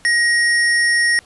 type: tone with sample-and-hold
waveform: sine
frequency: 1887 Hz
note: A#6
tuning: 21 cents sharp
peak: -12 dBFS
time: 0.05-1.19 s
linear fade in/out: 0 ms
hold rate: 7350 Hz
effects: pink hiss -49 dBFS RMS until 1.25 s + resampled to 24000 Hz